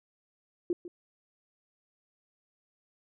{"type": "tone with echo", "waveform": "sine", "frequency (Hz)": 349.2, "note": "F4", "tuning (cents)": 0, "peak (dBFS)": -25, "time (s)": [0.7, 0.73], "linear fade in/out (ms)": 2, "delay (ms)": 150, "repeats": 1, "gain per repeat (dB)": -14, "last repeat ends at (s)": 0.88, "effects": []}